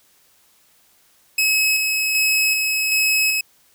sawtooth tone with tremolo, 2567 Hz, E7, 47 cents flat, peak -12 dBFS, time 1.38-3.41 s, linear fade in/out 5 ms, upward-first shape square, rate 1.3 Hz, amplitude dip 30%, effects white hiss -57 dBFS RMS until 3.74 s

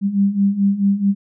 sine beating tone pair, 196 / 200.6 Hz, G3 / G3, 0 / +40 cents, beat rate 4.6 Hz, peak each -19 / -15 dBFS, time 0.01-1.15 s, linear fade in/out 50 ms, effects none

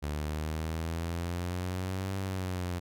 sawtooth exponential two-way sweep, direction up then down, 73.42 to 97 to 87.4 Hz, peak -28 dBFS, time 0.02-2.8 s, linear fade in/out 20 ms, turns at 2.17 s, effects none

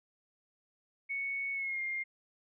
sine tone with pitch glide, 2217 to 2118 Hz, C#7 to C7, 0 to +21 cents, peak -33 dBFS, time 1.09-2.04 s, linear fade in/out 20 ms, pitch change -79 cents, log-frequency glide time 1.53-1.81 s, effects none

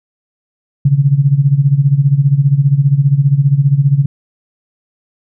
sine tone with tremolo, 140 Hz, C#3, 18 cents sharp, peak -4 dBFS, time 0.85-4.06 s, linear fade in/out 5 ms, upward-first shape sine, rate 15 Hz, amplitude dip 80%, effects none

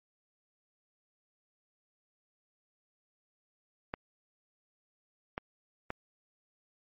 clicks, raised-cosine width 0.5 ms, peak -19 dBFS, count 3, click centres 3.939 / 5.379 / 5.904 s, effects MP3 32 kbps

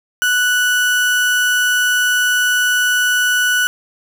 35% pulse tone, 1480 Hz, F#6, in tune, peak -11 dBFS, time 0.22-3.67 s, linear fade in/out 0 ms, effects none

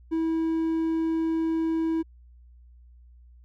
triangle tone, 324.7 Hz, E4, 26 cents flat, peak -21 dBFS, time 0.11-2.03 s, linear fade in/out 20 ms, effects added 60 Hz sine -49 dBFS peak until 3.44 s

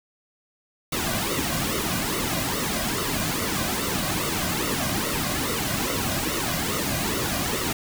pink noise with flanger, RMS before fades -26 dBFS, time 0.92-7.73 s, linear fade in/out 5 ms, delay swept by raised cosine 1.2 to 2.3 ms, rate 2.4 Hz, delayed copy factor -0.7, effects none

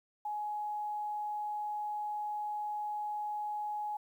sine tone, 839 Hz, G#5, 17 cents sharp, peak -34 dBFS, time 0.25-3.97 s, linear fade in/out 5 ms, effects 11-bit

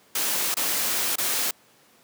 white noise with dropouts, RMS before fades -25 dBFS, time 0.15-1.51 s, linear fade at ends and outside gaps 5 ms, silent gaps 0.543-0.568 / 1.158-1.182 s, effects pink hiss -57 dBFS RMS until 2.03 s + high-pass 200 Hz 12 dB/octave

